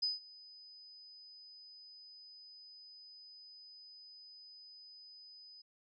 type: tone with ADSR envelope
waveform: sine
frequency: 5000 Hz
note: D#8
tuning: 8 cents sharp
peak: -30 dBFS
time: 0.02-5.62 s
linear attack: 12 ms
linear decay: 160 ms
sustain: -23 dB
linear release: 9 ms
effects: none